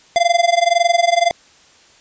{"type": "tone with amplitude modulation", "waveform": "square", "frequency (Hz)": 690, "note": "F5", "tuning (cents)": -21, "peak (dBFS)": -9, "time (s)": [0.16, 1.31], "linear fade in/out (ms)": 0, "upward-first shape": "sine", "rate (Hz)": 21.8, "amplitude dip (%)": 90, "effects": ["white hiss -49 dBFS RMS until 2 s", "resampled to 16000 Hz"]}